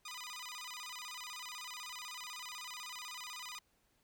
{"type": "tone with vibrato", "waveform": "10% pulse", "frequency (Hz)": 1106, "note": "C#6", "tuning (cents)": -4, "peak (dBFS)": -36, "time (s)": [0.05, 3.59], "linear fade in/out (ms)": 5, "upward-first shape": "square", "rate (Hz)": 16, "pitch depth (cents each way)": 180, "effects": ["pink hiss -75 dBFS RMS until 4.03 s"]}